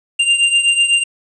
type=beating tone pair; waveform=square; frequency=2788 / 2796 Hz; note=F7 / F7; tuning=-4 / +1 cents; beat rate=8 Hz; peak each=-13 / -18 dBFS; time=0.19-1.04 s; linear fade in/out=10 ms; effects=resampled to 22050 Hz + 8-bit